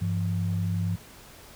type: tone pair together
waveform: sine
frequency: 99.99 / 171 Hz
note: G2 / F3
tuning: +35 / -36 cents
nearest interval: major sixth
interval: 929 cents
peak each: -26 / -29 dBFS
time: 0.01-0.96 s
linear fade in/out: 10 ms
effects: pink hiss -49 dBFS RMS until 1.55 s